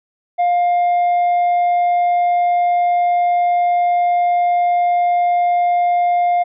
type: tone with tanh clipping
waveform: sine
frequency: 705 Hz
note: F5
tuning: 16 cents sharp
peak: -13 dBFS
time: 0.38-6.44 s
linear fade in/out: 20 ms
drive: 3 dB
effects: none